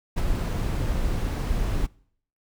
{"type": "noise with ADSR envelope", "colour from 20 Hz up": "brown", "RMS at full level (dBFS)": -20, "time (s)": [0.16, 1.87], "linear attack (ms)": 22, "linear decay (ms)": 30, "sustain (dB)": -5, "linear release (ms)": 19, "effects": ["noise-tail reverb RT60 0.6 s tail -24 dB re dry"]}